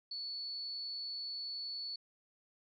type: tone with amplitude modulation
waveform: sine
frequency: 4435 Hz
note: C#8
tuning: in tune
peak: -37 dBFS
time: 0.11-1.96 s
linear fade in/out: 5 ms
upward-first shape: sine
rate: 231 Hz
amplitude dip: 35%
effects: MP3 48 kbps